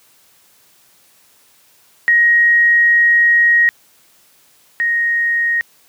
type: tone pair in turn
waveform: sine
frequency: 1884 / 1869.9 Hz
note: A#6 / A#6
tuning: +18 / +5 cents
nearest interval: unison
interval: 13 cents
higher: first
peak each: -8 / -13 dBFS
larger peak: first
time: 2.08-3.69 / 4.8-5.61 s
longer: first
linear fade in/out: 0 ms
effects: white hiss -52 dBFS RMS until 5.88 s + high-pass 80 Hz 12 dB/octave